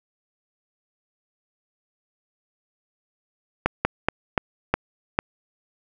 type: slowing click train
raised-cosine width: 0.5 ms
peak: -3 dBFS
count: 6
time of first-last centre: 3.66-5.189 s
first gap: 190 ms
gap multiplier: 1.24
effects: none